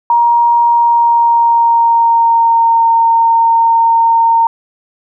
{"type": "tone with pitch glide", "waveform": "sine", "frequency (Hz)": [943, 917.7], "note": ["A#5", "A#5"], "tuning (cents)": [20, -27], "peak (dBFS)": -6, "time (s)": [0.1, 4.47], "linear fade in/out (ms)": 2, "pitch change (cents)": -47, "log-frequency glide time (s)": [0.62, 2.84], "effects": []}